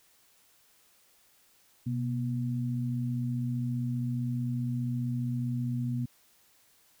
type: tone pair together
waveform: sine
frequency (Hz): 126 / 241.2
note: B2 / B3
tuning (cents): +35 / -41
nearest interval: major seventh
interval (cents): 1124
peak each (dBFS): -30 / -33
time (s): 1.86-6.06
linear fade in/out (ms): 10
effects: white hiss -64 dBFS RMS until 7 s